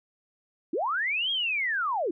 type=linear two-way sweep; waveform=sine; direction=up then down; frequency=271 to 3300 to 297.9 Hz; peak=-25 dBFS; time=0.73-2.11 s; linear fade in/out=5 ms; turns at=1.31 s; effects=none